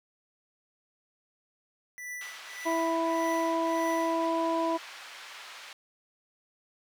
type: tone with tremolo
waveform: square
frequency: 1975.5 Hz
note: B6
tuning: in tune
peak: -36 dBFS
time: 1.98-4.26 s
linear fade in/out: 0 ms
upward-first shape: triangle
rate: 1.7 Hz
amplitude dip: 95%
type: band-pass noise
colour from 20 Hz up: white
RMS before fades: -46 dBFS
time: 2.21-5.73 s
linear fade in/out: 2 ms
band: 920 to 3200 Hz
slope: 12 dB/octave
type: harmonic tone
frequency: 329.6 Hz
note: E4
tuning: in tune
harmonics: 1 / 2 / 3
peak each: -30 / -30 / -30 dBFS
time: 2.65-4.78 s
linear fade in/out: 20 ms
effects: none